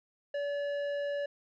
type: tone with tanh clipping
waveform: sine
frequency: 573 Hz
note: D5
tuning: 43 cents flat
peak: -33 dBFS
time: 0.34-1.26 s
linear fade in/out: 5 ms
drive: 11 dB
effects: none